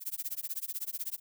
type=noise with tremolo; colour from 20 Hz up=violet; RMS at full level=-34 dBFS; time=0-1.2 s; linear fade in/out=50 ms; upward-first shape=sine; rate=16 Hz; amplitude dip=100%; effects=none